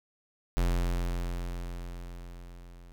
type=tone with level ramp; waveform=square; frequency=43.65 Hz; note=F1; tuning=in tune; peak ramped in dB=-24 to -49 dBFS; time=0.57-2.92 s; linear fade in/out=0 ms; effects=none